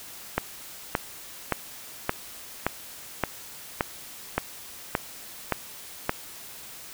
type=click train; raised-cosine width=0.5 ms; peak=-7 dBFS; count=11; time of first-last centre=0.38-6.094 s; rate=1.75 Hz; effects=white hiss -43 dBFS RMS until 6.93 s